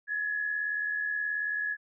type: tone pair together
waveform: sine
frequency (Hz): 1683.4 / 1762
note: G#6 / A6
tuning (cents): +23 / +2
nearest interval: minor second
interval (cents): 79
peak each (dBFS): -29 / -38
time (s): 0.07-1.77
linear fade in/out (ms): 50
effects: none